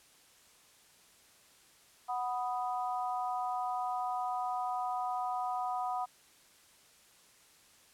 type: chord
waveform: sine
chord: B major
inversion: second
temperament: equal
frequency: 740 / 987.8 / 1244.5 Hz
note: F#5 / B5 / D#6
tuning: 0 / 0 / 0 cents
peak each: -34 / -38 / -40 dBFS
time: 2.08-6.06 s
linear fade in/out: 20 ms
effects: white hiss -62 dBFS RMS until 7.93 s + low-pass 11000 Hz 12 dB/octave